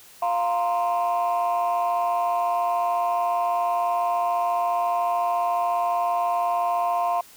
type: chord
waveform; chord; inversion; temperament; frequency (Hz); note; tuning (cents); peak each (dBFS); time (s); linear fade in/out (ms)
sine; F suspended fourth; none; equal; 698.5 / 932.3 / 1046.5; F5 / Bb5 / C6; 0 / 0 / 0; -21 / -27 / -25; 0.22-7.21; 5
effects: tanh soft clip ceiling -16 dBFS + white hiss -49 dBFS RMS until 7.36 s